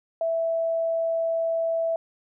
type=tone; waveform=sine; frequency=659.3 Hz; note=E5; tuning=in tune; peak=-22 dBFS; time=0.21-1.96 s; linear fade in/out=2 ms; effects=none